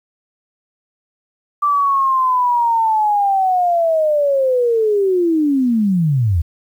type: linear sweep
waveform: sine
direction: down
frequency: 1174.7 to 74.7 Hz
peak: -12 dBFS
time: 1.62-6.42 s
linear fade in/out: 10 ms
effects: 8-bit